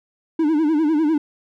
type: tone with vibrato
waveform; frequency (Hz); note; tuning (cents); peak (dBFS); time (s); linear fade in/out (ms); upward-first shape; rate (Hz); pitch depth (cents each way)
triangle; 309.3; D#4; -10; -13; 0.39-1.18; 5; sine; 10; 110
effects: none